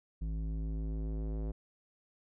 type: tone with low-pass filter sweep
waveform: square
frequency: 53.6 Hz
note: A1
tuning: 45 cents flat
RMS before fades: -36 dBFS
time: 0.21-1.52 s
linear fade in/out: 10 ms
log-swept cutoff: 180 to 500 Hz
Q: 1.1
effects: none